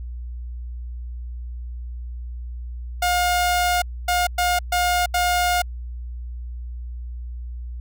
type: tone bursts at uneven times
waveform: sawtooth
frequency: 713 Hz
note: F5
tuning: 36 cents sharp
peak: -14 dBFS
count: 5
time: 3.02-3.82 / 4.08-4.27 / 4.38-4.59 / 4.72-5.06 / 5.14-5.62 s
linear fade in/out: 5 ms
effects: added 60 Hz sine -29 dBFS peak until 7.8 s